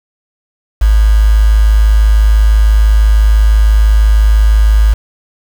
sine tone with quantisation, 53 Hz, G#1, 36 cents sharp, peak -4 dBFS, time 0.81-4.94 s, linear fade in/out 10 ms, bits 4, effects none

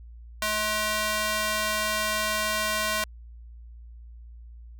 square tone with high-pass filter, 213.2 Hz, G#3, 46 cents sharp, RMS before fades -27 dBFS, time 0.42-3.04 s, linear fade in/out 2 ms, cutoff 1000 Hz, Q 0.68, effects added 58 Hz sine -42 dBFS peak until 4.79 s

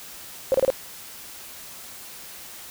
sine tone bursts, 529 Hz, C5, 19 cents sharp, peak -15 dBFS, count 4, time 0.52-0.702 s, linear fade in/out 0 ms, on 23 ms, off 30 ms, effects white hiss -41 dBFS RMS until 2.7 s

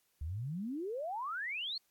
sine exponential sweep, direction up, 69.3 to 4435 Hz, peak -36 dBFS, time 0.21-1.78 s, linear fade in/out 5 ms, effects white hiss -75 dBFS RMS until 1.9 s + AAC 64 kbps

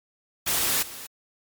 white noise with echo, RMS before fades -24 dBFS, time 0.46-0.83 s, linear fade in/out 10 ms, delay 240 ms, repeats 1, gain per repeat -15 dB, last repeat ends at 1.07 s, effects MP3 96 kbps

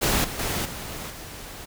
pink noise with level steps, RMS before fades -22 / -33 / -27 / -35 / -39 dBFS, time 0.01-1.66 s, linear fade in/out 20 ms, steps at 0.24 / 0.39 / 0.65 / 1.1 s, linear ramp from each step 5 ms, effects none

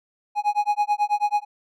triangle tone with tremolo, 830.6 Hz, G#5, in tune, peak -14 dBFS, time 0.35-1.45 s, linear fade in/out 50 ms, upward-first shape sine, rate 9.2 Hz, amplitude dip 100%, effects none

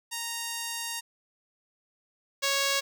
5% pulse tone pair in turn, 930 / 553 Hz, A#5 / C#5, -4 / -4 cents, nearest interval major sixth, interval 900 cents, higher first, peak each -20 / -13 dBFS, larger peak second, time 0.11-1.01 / 2.42-2.81 s, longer first, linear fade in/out 20 ms, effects none

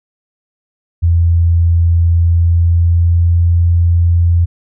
sine tone with pitch glide, 84.6 to 85.63 Hz, E2 to F2, +45 to -34 cents, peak -7 dBFS, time 1.02-4.46 s, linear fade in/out 20 ms, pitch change +21 cents, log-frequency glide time 2.09-3.44 s, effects none

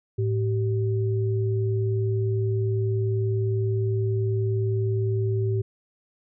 sine tone pair together, 108.71 / 385.6 Hz, A2 / G4, -20 / -28 cents, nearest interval octave + minor seventh, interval 2192 cents, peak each -22 / -28 dBFS, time 0.18-5.62 s, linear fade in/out 10 ms, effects none

